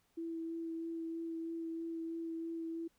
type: tone with vibrato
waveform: sine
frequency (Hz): 329.6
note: E4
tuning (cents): 0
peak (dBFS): -38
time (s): 0.17-2.88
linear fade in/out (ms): 10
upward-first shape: sine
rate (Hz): 3.1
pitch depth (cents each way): 12
effects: pink hiss -75 dBFS RMS until 2.98 s